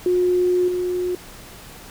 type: tone with level steps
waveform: sine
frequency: 360 Hz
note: F#4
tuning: 47 cents flat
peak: -15 / -20 dBFS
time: 0.06-1.15 s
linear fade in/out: 2 ms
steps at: 0.68 s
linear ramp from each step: 2 ms
effects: pink hiss -41 dBFS RMS until 1.9 s